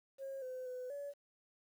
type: tone with pitch steps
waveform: sine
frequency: 541 / 511 / 503 / 570 Hz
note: C#5 / C5 / B4 / C#5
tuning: -42 / -41 / +32 / +48 cents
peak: -40 dBFS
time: 0.18-1.14 s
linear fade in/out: 50 ms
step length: 240 ms
effects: tanh soft clip ceiling -38 dBFS + 11-bit